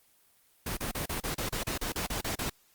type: noise bursts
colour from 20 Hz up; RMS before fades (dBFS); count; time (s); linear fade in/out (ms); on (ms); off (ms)
pink; -33; 13; 0.66-2.498; 5; 110; 34
effects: white hiss -65 dBFS RMS until 2.74 s + Opus 24 kbps